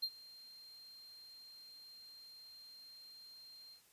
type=tone with ADSR envelope; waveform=triangle; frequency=4186 Hz; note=C8; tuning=in tune; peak=-32 dBFS; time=0.02-3.82 s; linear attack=14 ms; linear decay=58 ms; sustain=-21 dB; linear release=100 ms; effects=white hiss -68 dBFS RMS until 3.92 s + resampled to 32000 Hz